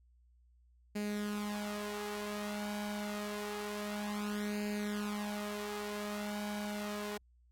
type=tone with flanger; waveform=sawtooth; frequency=207.7 Hz; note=G#3; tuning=in tune; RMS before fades=-39 dBFS; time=0.95-7.18 s; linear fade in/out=10 ms; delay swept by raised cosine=0.43 to 3.53 ms; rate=0.27 Hz; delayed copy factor=+0.55; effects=added 60 Hz sine -63 dBFS peak until 7.51 s + AAC 48 kbps